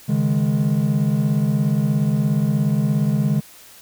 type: chord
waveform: triangle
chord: C# suspended second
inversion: none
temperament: equal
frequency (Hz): 138.59 / 155.56 / 207.7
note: C#3 / D#3 / G#3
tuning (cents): 0 / 0 / 0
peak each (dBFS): -18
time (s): 0.08-3.41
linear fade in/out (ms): 20
effects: tanh soft clip ceiling -7 dBFS + white hiss -45 dBFS RMS until 3.81 s